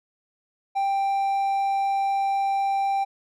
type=tone; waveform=triangle; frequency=787 Hz; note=G5; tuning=7 cents sharp; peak=-19 dBFS; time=0.75-3.05 s; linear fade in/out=20 ms; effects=none